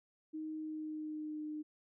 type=tone with pitch glide; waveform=sine; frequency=312.1 to 304.3 Hz; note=D#4 to D#4; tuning=+5 to -38 cents; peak=-39 dBFS; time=0.33-1.63 s; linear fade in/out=20 ms; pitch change=-43 cents; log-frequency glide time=0.55-1.44 s; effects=none